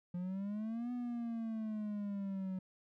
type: exponential two-way sweep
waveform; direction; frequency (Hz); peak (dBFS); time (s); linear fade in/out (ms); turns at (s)
triangle; up then down; 174.61 to 247 to 185.7; -35; 0.14-2.59; 5; 0.92
effects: none